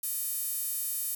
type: tone with high-pass filter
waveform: sawtooth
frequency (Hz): 610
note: D#5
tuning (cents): -34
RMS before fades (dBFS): -33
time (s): 0.03-1.15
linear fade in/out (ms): 5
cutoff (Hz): 11000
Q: 1.6
effects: none